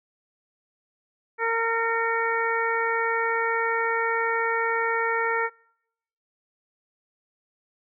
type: harmonic tone with a mistuned harmonic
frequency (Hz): 458.2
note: A#4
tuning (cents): -30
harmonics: 1 / 2 / 3 / 4 / 5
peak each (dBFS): -27 / -28 / -28 / -28 / -32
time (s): 1.38-5.5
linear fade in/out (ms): 50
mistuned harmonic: 5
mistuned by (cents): -36
effects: noise-tail reverb RT60 0.8 s tail -26 dB re dry